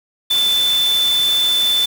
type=tone in noise; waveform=sine; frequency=3520 Hz; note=A7; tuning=in tune; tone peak=-13 dBFS; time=0.3-1.86 s; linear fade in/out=10 ms; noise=white; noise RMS=-26 dBFS; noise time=0.3-1.86 s; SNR=+10 dB; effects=none